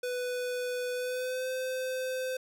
square tone with pitch glide, 496.3 to 515 Hz, B4 to C5, +8 to -28 cents, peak -32 dBFS, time 0.03-2.37 s, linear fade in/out 5 ms, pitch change +64 cents, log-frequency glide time 0.93-1.49 s, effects none

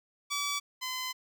10% pulse tone pair in turn, 1148 / 1022.8 Hz, D6 / C6, -40 / -40 cents, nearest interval major second, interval 200 cents, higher first, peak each -22 / -25 dBFS, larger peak first, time 0.3-0.6 / 0.81-1.13 s, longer second, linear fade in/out 20 ms, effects none

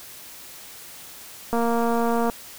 click train, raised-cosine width 1 ms, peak -11 dBFS, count 180, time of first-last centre 1.53-2.298 s, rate 233 Hz, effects white hiss -42 dBFS RMS until 2.58 s

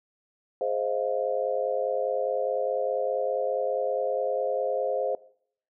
sine chord, F minor seventh, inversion first, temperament just, 419.1 / 523.8 / 628.6 / 698.5 Hz, Ab4 / C5 / Eb5 / F5, +16 / +2 / +18 / 0 cents, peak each -32 / -27 / -32 / -33 dBFS, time 0.61-5.15 s, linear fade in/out 2 ms, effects noise-tail reverb RT60 0.6 s tail -20 dB re dry

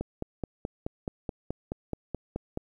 click train, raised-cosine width 2 ms, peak -18 dBFS, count 13, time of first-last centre 0.01-2.574 s, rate 4.68 Hz, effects 10-bit

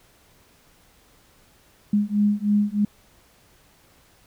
sine beating tone pair, 205.2 / 208.4 Hz, G#3 / G#3, -21 / +6 cents, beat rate 3.2 Hz, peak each -21 dBFS, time 1.93-2.85 s, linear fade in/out 5 ms, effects pink hiss -57 dBFS RMS until 4.26 s

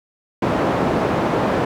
white band-pass noise, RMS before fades -19 dBFS, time 0.42-1.65 s, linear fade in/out 5 ms, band 100 to 700 Hz, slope 12 dB/octave, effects none

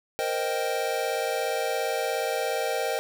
square chord, C minor seventh, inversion third, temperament equal, 466.2 / 523.3 / 622.3 / 784 Hz, Bb4 / C5 / Eb5 / G5, 0 / 0 / 0 / 0 cents, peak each -32 dBFS, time 0.19-2.99 s, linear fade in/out 0 ms, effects none

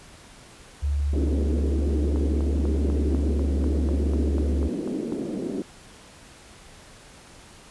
sine tone, 71.8 Hz, D2, 39 cents flat, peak -21 dBFS, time 0.82-4.69 s, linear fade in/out 20 ms
pink band-pass noise, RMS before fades -29 dBFS, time 1.13-5.62 s, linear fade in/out 2 ms, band 220 to 390 Hz, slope 24 dB/octave
click train, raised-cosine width 1 ms, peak -23 dBFS, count 13, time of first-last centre 2.16-5.123 s, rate 4.05 Hz
effects pink hiss -48 dBFS RMS until 7.7 s + resampled to 24000 Hz

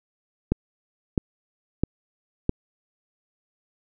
click train, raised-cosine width 3 ms, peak -7 dBFS, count 4, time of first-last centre 0.52-2.494 s, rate 1.52 Hz, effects none

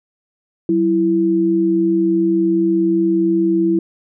sine tone pair together, 188.46 / 331.9 Hz, F#3 / E4, +32 / +12 cents, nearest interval minor seventh, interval 980 cents, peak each -20 / -13 dBFS, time 0.69-3.79 s, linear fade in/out 2 ms, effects none

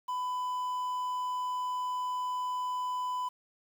triangle tone with quantisation, 1000 Hz, B5, 21 cents sharp, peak -29 dBFS, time 0.08-3.29 s, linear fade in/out 10 ms, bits 9, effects none

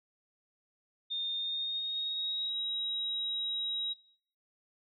sine tone with pitch glide, 3644 to 3825 Hz, A#7 to A#7, -40 to +44 cents, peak -32 dBFS, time 1.1-3.94 s, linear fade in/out 20 ms, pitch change +84 cents, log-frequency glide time 1.36-2.53 s, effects noise-tail reverb RT60 0.6 s tail -21 dB re dry

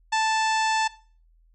harmonic tone, 880 Hz, A5, in tune, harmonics 1 / 2 / 3 / 4 / 5 / 6 / 7 / 8 / 9, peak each -22 / -28 / -32 / -34 / -36 / -38 / -39 / -40 / -41 dBFS, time 0.12-0.88 s, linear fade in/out 10 ms, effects noise-tail reverb RT60 0.4 s tail -18 dB re dry + added 41 Hz sine -56 dBFS peak until 1.54 s

